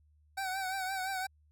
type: tone with vibrato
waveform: 25% pulse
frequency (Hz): 761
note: F#5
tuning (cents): +48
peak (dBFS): -30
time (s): 0.37-1.27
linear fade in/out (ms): 10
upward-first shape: triangle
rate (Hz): 5.8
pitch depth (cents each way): 61
effects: added 75 Hz sine -63 dBFS peak until 1.51 s